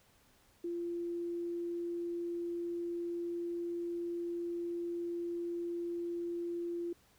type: tone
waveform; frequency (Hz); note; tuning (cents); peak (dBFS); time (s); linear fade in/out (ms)
sine; 344.1; F4; -26; -35; 0.64-6.93; 5
effects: pink hiss -67 dBFS RMS until 7.18 s